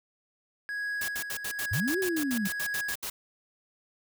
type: tone with tremolo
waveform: triangle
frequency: 1661.2 Hz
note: G#6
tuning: in tune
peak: -28 dBFS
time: 0.69-2.94 s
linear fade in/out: 0 ms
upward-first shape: sine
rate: 1.1 Hz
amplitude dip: 55%
type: noise bursts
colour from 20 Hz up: white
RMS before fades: -35 dBFS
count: 15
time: 1.01-3.1 s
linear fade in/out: 5 ms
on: 74 ms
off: 70 ms
type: linear two-way sweep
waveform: sine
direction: up then down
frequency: 77.78 to 392 to 185 Hz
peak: -27 dBFS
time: 1.71-2.48 s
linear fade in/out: 10 ms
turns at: 1.99 s
effects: none